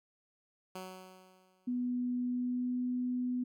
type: tone with exponential decay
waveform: 10% pulse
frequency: 186.1 Hz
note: F#3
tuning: 10 cents sharp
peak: -32 dBFS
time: 0.75-1.9 s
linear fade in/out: 5 ms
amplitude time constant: 250 ms
type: tone with pitch glide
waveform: sine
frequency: 246.9 to 249 Hz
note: B3 to B3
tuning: 0 to +14 cents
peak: -31 dBFS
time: 1.67-3.44 s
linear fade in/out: 10 ms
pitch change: +14 cents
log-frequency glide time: 2.22-2.81 s
effects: none